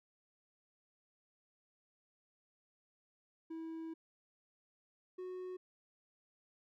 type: tone pair in turn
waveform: triangle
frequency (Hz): 325 / 367.3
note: E4 / F#4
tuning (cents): -24 / -13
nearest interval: major second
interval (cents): 211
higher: second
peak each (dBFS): -40 / -40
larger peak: neither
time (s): 3.5-3.94 / 5.18-5.57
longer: first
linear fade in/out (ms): 10
effects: none